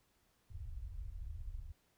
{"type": "low-pass noise", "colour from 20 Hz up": "pink", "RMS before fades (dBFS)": -45, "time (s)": [0.5, 1.72], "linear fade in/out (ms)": 5, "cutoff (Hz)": 100, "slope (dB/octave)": 48, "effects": ["pink hiss -75 dBFS RMS until 1.97 s"]}